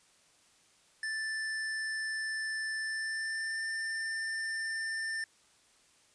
square tone with pitch glide, 1762 to 1790.7 Hz, A6 to A6, +2 to +30 cents, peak -34 dBFS, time 1.03-5.24 s, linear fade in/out 2 ms, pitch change +28 cents, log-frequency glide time 2.8-3.63 s, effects white hiss -65 dBFS RMS until 6.14 s + resampled to 22050 Hz

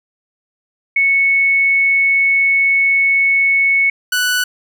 sine / sawtooth tone pair in turn, 2209 / 1483.7 Hz, C#7 / F#6, -7 / +4 cents, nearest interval perfect fifth, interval 689 cents, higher first, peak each -10 dBFS, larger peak neither, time 0.96-3.9 / 4.12-4.44 s, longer first, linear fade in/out 5 ms, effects none

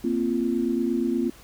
sine chord, Bb suspended second, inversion none, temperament equal with one note detuned, 233.1 / 261.6 / 343.8 Hz, Bb3 / C4 / F4, 0 / 0 / -27 cents, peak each -26 dBFS, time 0.04-1.3 s, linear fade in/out 5 ms, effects added 50 Hz sine -51 dBFS peak until 1.43 s + pink hiss -50 dBFS RMS until 1.43 s

